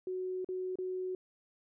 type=tone with dropouts; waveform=sine; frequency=370 Hz; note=F#4; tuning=in tune; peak=-34 dBFS; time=0.07-1.15 s; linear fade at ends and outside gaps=2 ms; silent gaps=0.446-0.488 / 0.756-0.786 s; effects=none